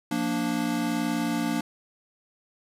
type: chord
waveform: square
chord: Bb major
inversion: second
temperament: equal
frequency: 174.61 / 233.1 / 293.7 Hz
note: F3 / Bb3 / D4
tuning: 0 / 0 / 0 cents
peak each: -34 / -29 / -29 dBFS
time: 0.11-1.61 s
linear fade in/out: 5 ms
effects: resampled to 32000 Hz + 9-bit